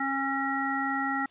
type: harmonic tone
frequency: 272.4 Hz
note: C#4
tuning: 30 cents flat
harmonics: 1 / 3 / 5 / 7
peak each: -32 / -32 / -32 / -32 dBFS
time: 0-1.26 s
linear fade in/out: 5 ms
effects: white hiss -60 dBFS RMS until 1.3 s + resampled to 8000 Hz